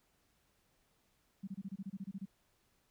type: tone bursts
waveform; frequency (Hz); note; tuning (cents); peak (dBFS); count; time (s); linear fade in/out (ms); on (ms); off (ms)
sine; 193.9; G3; -19; -39; 12; 1.43-2.256; 10; 45; 26
effects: pink hiss -75 dBFS RMS until 2.9 s